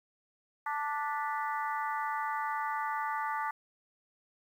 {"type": "harmonic tone with a mistuned harmonic", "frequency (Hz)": 293.7, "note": "D4", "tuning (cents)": 0, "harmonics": [3, 4, 5, 6, 7], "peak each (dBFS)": [-34, -36, -41, -44, -43], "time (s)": [0.66, 3.51], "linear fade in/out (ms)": 5, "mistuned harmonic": 7, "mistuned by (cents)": -71, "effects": ["10-bit"]}